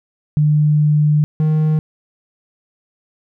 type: tone pair in turn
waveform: sine / triangle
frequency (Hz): 150.1 / 155.12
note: D3 / D#3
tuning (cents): +38 / -5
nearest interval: minor second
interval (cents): 57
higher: second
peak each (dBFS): -10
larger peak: neither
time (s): 0.37-1.24 / 1.4-1.79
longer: first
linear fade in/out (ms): 0
effects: none